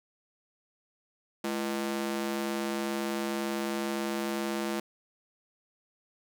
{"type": "ring-modulated tone", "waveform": "sawtooth", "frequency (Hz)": 276.8, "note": "C#4", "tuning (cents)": -2, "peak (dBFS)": -23, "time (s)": [1.44, 4.8], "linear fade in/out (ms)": 5, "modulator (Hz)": 63.7, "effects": []}